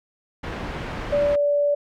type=low-pass noise; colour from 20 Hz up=pink; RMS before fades=-31 dBFS; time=0.43-1.36 s; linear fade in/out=10 ms; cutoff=2300 Hz; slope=12 dB/octave
type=tone; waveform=sine; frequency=579 Hz; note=D5; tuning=25 cents flat; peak=-17 dBFS; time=1.12-1.75 s; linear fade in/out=10 ms
effects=none